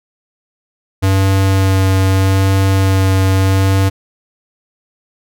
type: tone with vibrato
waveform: square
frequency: 96 Hz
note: G2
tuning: 36 cents flat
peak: -10 dBFS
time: 1.02-3.9 s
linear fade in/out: 20 ms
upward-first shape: sine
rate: 0.8 Hz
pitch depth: 12 cents each way
effects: none